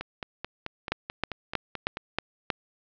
two click trains, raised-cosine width 0.3 ms, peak -17 / -9 dBFS, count 10 / 6, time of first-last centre 0.01-1.971 / 0.92-2.502 s, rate 4.59 / 3.16 Hz, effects low-pass 5000 Hz 12 dB/octave

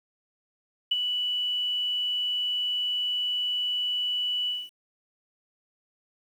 sine tone with ADSR envelope, 2960 Hz, F#7, in tune, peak -19 dBFS, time 0.91-4.7 s, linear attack 8 ms, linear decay 26 ms, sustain -6 dB, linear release 220 ms, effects 9-bit

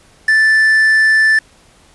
triangle tone with quantisation, 1760 Hz, A6, in tune, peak -6 dBFS, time 0.28-1.39 s, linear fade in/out 5 ms, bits 4, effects pink hiss -48 dBFS RMS until 1.94 s + resampled to 24000 Hz

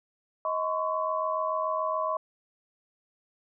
sine tone cluster, 631 / 1028 / 1115 Hz, D#5 / C6 / C#6, +24 / -31 / +10 cents, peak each -30 / -31 / -31 dBFS, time 0.45-2.17 s, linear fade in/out 2 ms, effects none

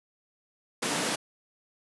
pink high-pass noise, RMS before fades -29 dBFS, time 0.82-1.16 s, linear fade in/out 10 ms, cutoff 180 Hz, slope 24 dB/octave, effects resampled to 24000 Hz

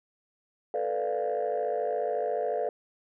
sine chord, B half-diminished seventh, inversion third, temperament equal, 440 / 493.9 / 587.3 / 698.5 Hz, A4 / B4 / D5 / F5, 0 / 0 / 0 / 0 cents, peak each -31 dBFS, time 0.74-2.69 s, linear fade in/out 2 ms, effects tanh soft clip ceiling -21 dBFS

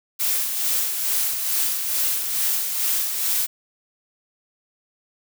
blue noise with tremolo, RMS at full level -21 dBFS, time 0.19-3.47 s, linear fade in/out 20 ms, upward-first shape sine, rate 2.3 Hz, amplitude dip 45%, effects none

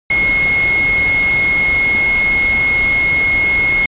sine tone in noise, 2163 Hz, C#7, 43 cents flat, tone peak -11 dBFS, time 0.1-3.86 s, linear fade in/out 5 ms, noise pink, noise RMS -24 dBFS, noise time 0.1-3.86 s, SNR +10 dB, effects resampled to 8000 Hz

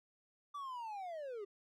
triangle linear sweep, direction down, 1174.7 to 386.5 Hz, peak -40 dBFS, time 0.54-1.45 s, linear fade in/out 10 ms, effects none

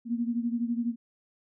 sine beating tone pair, 233.1 / 245.1 Hz, A#3 / B3, 0 / -13 cents, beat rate 12 Hz, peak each -28 / -32 dBFS, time 0.05-0.96 s, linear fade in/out 50 ms, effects none

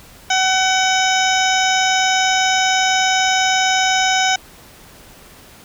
harmonic tone, 754 Hz, F#5, 32 cents sharp, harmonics 1 / 2 / 3 / 4 / 5 / 7 / 8 / 9, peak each -17 / -20 / -22 / -23 / -24 / -25 / -26 / -27 dBFS, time 0.3-4.36 s, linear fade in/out 5 ms, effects pink hiss -43 dBFS RMS until 5.64 s

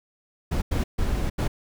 brown noise bursts at uneven times, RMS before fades -24 dBFS, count 4, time 0.51-0.62 / 0.71-0.84 / 0.98-1.3 / 1.38-1.48 s, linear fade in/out 10 ms, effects none

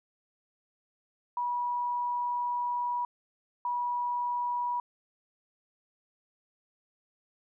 sine tone bursts at uneven times, 971 Hz, B5, 30 cents flat, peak -28 dBFS, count 2, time 1.37-3.05 / 3.65-4.8 s, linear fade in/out 2 ms, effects none

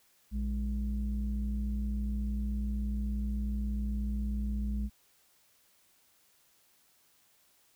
sine tone pair together, 58.28 / 207.7 Hz, A#1 / G#3, 0 / 0 cents, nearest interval octave + minor seventh, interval 2200 cents, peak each -30 / -35 dBFS, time 0.31-4.9 s, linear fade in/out 50 ms, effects tanh soft clip ceiling -24 dBFS + white hiss -67 dBFS RMS until 7.75 s

